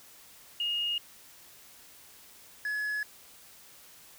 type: tone pair in turn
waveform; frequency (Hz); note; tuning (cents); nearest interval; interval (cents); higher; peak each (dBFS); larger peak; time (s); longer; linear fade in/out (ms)
sine / triangle; 2854 / 1697; F7 / G#6; +37 / +37; major sixth; 900; first; -28; neither; 0.6-0.98 / 2.65-3.03; neither; 2
effects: white hiss -54 dBFS RMS until 4.18 s